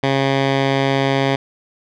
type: tone with low-pass filter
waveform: 10% pulse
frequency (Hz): 136.3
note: C#3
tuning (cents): -29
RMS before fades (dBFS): -17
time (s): 0.03-1.36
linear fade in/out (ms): 5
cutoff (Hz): 3400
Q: 1.3
effects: none